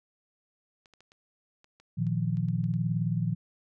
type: clicks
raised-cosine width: 0.2 ms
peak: -39 dBFS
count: 11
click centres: 0.858 / 0.937 / 1.006 / 1.119 / 1.644 / 1.8 / 2.068 / 2.371 / 2.486 / 2.641 / 2.739 s
type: chord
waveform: sine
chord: Bb suspended fourth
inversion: none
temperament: equal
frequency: 116.54 / 155.56 / 174.61 Hz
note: Bb2 / Eb3 / F3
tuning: 0 / 0 / 0 cents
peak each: -30 dBFS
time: 1.97-3.35 s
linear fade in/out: 20 ms
effects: none